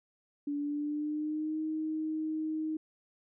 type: tone with pitch glide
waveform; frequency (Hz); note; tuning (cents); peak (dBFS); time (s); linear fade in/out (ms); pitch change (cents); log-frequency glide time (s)
sine; 288.7 to 313; D4 to D#4; -30 to +10; -31; 0.47-2.77; 5; +140; 0.57-1.6
effects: none